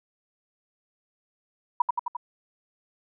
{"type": "tone with echo", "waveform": "sine", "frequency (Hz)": 968, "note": "B5", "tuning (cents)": -35, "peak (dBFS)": -16, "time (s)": [1.8, 1.82], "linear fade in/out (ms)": 5, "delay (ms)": 87, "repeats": 4, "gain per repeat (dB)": -3, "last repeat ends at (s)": 2.168, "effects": []}